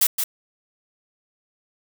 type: noise with echo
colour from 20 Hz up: blue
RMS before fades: -17 dBFS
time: 0.01-0.07 s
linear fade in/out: 5 ms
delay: 170 ms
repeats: 1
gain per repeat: -6 dB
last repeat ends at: 0.24 s
effects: none